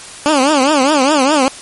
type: tone with vibrato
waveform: 15% pulse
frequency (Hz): 283.2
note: C#4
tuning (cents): +37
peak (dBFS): -3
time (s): 0.26-1.48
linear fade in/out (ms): 0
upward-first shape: triangle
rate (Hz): 4.9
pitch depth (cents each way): 210
effects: white hiss -32 dBFS RMS until 1.61 s + MP3 48 kbps